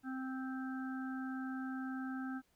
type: harmonic tone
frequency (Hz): 261.6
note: C4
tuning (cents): 0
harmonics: 1 / 3 / 5 / 6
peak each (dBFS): -39 / -51 / -51 / -49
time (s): 0.03-2.42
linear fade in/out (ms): 50
effects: pink hiss -75 dBFS RMS until 2.55 s